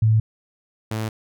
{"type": "tone pair in turn", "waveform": ["sine", "sawtooth"], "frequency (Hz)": [110, 109.59], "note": ["A2", "A2"], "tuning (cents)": [0, -6], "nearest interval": "unison", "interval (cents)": 6, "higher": "first", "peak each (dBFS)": [-13, -20], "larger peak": "first", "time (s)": [[0.02, 0.2], [0.91, 1.09]], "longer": "neither", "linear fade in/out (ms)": 5, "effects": []}